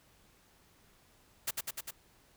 white noise with echo, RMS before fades -33 dBFS, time 1.47-1.51 s, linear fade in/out 10 ms, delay 100 ms, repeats 4, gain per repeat -2 dB, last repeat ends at 1.91 s, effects pink hiss -65 dBFS RMS until 2.36 s

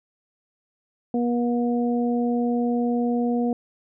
harmonic tone, 240 Hz, B3, 49 cents flat, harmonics 1 / 2 / 3, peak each -21 / -27 / -31 dBFS, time 1.14-3.53 s, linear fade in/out 2 ms, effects none

